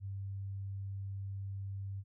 sine tone, 98 Hz, G2, in tune, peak -38 dBFS, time 0-2.04 s, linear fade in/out 50 ms, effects none

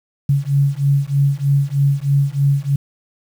sine beating tone pair, 138.59 / 141.79 Hz, C#3 / C#3, 0 / +40 cents, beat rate 3.2 Hz, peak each -16 dBFS, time 0.29-2.76 s, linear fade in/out 5 ms, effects 7-bit

